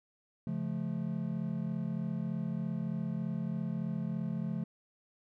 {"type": "chord", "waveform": "triangle", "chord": "Db augmented", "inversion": "none", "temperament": "just", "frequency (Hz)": [138.59, 173.24, 216.5], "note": ["Db3", "F3", "A3"], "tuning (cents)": [0, -14, -28], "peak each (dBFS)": [-37, -34, -35], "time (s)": [0.47, 4.64], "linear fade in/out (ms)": 2, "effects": []}